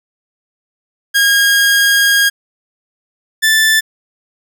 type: tone pair in turn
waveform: sawtooth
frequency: 1629 / 1759.8 Hz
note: G#6 / A6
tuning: -34 / 0 cents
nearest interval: minor second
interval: 134 cents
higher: second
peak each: -5 dBFS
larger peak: neither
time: 1.14-2.3 / 3.42-3.81 s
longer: first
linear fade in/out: 20 ms
effects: none